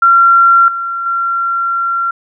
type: tone with level steps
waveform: sine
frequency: 1370 Hz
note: F6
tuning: 34 cents flat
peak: -4 / -16 / -12 dBFS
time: 0.02-2.11 s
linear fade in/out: 5 ms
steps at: 0.68 / 1.06 s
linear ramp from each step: 2 ms
effects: none